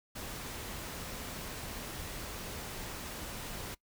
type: noise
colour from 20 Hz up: pink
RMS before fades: -42 dBFS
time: 0.15-3.75 s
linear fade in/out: 10 ms
effects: noise-tail reverb RT60 0.1 s tail -21 dB re dry